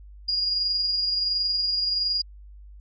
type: tone with amplitude modulation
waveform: sine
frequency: 4856 Hz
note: D#8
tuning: 43 cents flat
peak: -20 dBFS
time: 0.28-2.22 s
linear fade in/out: 10 ms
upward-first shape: sine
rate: 21.4 Hz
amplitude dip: 35%
effects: added 50 Hz sine -42 dBFS peak until 2.8 s + MP3 32 kbps